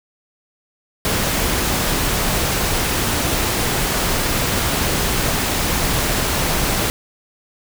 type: noise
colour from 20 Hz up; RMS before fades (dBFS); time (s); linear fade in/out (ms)
pink; -19; 1.05-6.9; 0
effects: none